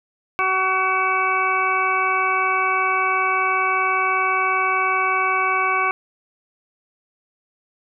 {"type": "harmonic tone", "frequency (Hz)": 377.1, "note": "F#4", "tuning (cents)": 33, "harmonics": [1, 2, 3, 4, 6, 7], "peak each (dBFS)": [-29, -26, -20, -26, -23, -30], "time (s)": [0.39, 5.91], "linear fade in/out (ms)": 0, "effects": []}